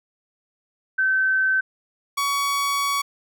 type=tone pair in turn; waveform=sine / sawtooth; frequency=1538 / 1125 Hz; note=G6 / C#6; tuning=-33 / +25 cents; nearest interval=perfect fourth; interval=542 cents; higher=first; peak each=-17 dBFS; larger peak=neither; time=0.98-1.61 / 2.17-3.02 s; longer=second; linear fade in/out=10 ms; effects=none